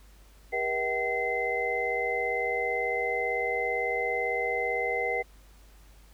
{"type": "tone cluster", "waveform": "sine", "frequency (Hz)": [402.3, 480.2, 645, 760, 2061], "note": ["G4", "B4", "E5", "F#5", "C7"], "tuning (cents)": [45, -49, -38, 46, -27], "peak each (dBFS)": [-37, -31, -37, -33, -30], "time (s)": [0.52, 5.23], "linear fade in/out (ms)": 20, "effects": ["added 50 Hz sine -52 dBFS peak until 6.13 s", "pink hiss -60 dBFS RMS until 6.13 s"]}